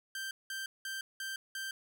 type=tone bursts; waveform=sawtooth; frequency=1568 Hz; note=G6; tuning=in tune; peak=-34 dBFS; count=5; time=0.15-1.71 s; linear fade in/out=2 ms; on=160 ms; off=190 ms; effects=none